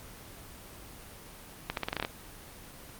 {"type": "accelerating click train", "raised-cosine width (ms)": 0.3, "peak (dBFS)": -14, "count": 9, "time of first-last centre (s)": [1.7, 2.049], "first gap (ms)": 72, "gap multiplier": 0.85, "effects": ["pink hiss -48 dBFS RMS until 2.99 s", "Opus 24 kbps"]}